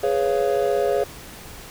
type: chord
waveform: triangle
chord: C# dominant seventh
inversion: second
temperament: just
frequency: 415.8 / 498.9 / 554.4 / 693 Hz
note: G#4 / B4 / C#5 / E#5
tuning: +2 / +17 / 0 / -14 cents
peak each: -20 / -24 / -21 / -24 dBFS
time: 0.03-1.04 s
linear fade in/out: 5 ms
effects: pink hiss -40 dBFS RMS until 1.7 s